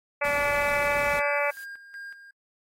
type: harmonic tone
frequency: 288.2 Hz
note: D4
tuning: 33 cents flat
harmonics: 2 / 3 / 4 / 5 / 6 / 7 / 8 / 9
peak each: -27 / -32 / -33 / -33 / -35 / -31 / -30 / -37 dBFS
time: 0.21-1.51 s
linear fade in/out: 10 ms
type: noise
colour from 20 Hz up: pink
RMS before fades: -39 dBFS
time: 0.24-1.2 s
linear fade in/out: 10 ms
type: noise with exponential growth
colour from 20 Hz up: blue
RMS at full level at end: -46 dBFS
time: 0.76-1.64 s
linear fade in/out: 1 ms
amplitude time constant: 190 ms
type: tone with tremolo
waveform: triangle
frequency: 1611 Hz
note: G6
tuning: 47 cents sharp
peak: -35 dBFS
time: 1.2-2.31 s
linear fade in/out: 5 ms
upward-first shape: square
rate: 2.7 Hz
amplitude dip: 65%
effects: AAC 48 kbps